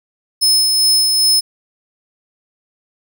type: tone with tremolo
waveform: sawtooth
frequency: 5200 Hz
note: E8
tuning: 24 cents flat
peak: -7 dBFS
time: 0.41-1.41 s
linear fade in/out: 20 ms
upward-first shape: sine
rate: 2.5 Hz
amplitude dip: 30%
effects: none